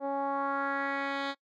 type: tone with low-pass filter sweep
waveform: 10% pulse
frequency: 277.2 Hz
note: C#4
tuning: in tune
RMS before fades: -32 dBFS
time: 0-1.35 s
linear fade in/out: 50 ms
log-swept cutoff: 660 to 3600 Hz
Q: 2.4
effects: noise-tail reverb RT60 0.1 s tail -24 dB re dry